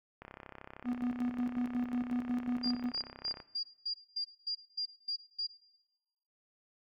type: click train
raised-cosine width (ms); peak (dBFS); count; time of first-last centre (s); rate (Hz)
0.5; -31; 106; 0.22-3.402; 33
type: tone with tremolo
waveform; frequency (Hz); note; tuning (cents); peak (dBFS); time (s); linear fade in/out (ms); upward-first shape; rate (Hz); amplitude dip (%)
triangle; 245.4; B3; -11; -28; 0.84-2.92; 50; square; 5.5; 60
type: tone bursts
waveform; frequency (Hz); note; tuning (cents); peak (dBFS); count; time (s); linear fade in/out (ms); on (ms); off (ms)
sine; 4798; D8; +36; -32; 10; 2.63-5.47; 10; 86; 220
effects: noise-tail reverb RT60 1.0 s tail -18 dB re dry